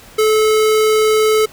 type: tone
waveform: square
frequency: 433.3 Hz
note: A4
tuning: 27 cents flat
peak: -11 dBFS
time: 0.18-1.46 s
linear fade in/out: 10 ms
effects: pink hiss -41 dBFS RMS until 1.52 s